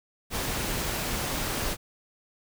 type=noise; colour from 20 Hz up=pink; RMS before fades=-30 dBFS; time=0.3-1.77 s; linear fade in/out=50 ms; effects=none